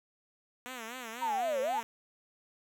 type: tone with vibrato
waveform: 5% pulse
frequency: 239.4 Hz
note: A#3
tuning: 46 cents sharp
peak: -29 dBFS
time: 0.66-1.83 s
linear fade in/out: 0 ms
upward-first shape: sine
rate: 4 Hz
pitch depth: 140 cents each way
type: linear two-way sweep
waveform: sine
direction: down then up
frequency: 967 to 499.6 to 967 Hz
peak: -29 dBFS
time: 1.21-1.81 s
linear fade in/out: 20 ms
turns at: 1.61 s
effects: none